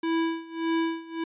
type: tone with tremolo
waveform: square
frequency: 328.8 Hz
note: E4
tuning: 4 cents flat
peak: -23 dBFS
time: 0.03-1.24 s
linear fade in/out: 5 ms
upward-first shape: sine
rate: 1.7 Hz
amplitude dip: 90%
effects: resampled to 8000 Hz